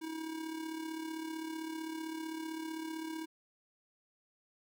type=tone with amplitude modulation; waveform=square; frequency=320 Hz; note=D#4; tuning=49 cents sharp; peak=-37 dBFS; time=0.01-3.26 s; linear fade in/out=20 ms; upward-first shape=sine; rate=35.6 Hz; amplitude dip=55%; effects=none